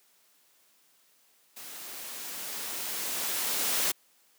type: noise with level ramp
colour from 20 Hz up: white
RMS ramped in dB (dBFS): -44 to -27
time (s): 1.56-3.92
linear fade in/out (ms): 10
effects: white hiss -65 dBFS RMS until 4.38 s + high-pass 200 Hz 12 dB/octave